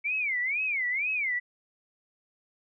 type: tone with vibrato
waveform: sine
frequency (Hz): 2235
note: C#7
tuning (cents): +14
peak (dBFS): -26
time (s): 0.04-1.4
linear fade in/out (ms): 20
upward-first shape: sine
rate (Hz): 2.1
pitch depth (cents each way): 240
effects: none